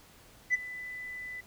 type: tone with ADSR envelope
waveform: sine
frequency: 1996 Hz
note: B6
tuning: 18 cents sharp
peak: -19 dBFS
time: 0.5-1.41 s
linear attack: 40 ms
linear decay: 20 ms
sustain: -19 dB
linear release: 10 ms
effects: tanh soft clip ceiling -21 dBFS + pink hiss -57 dBFS RMS until 1.46 s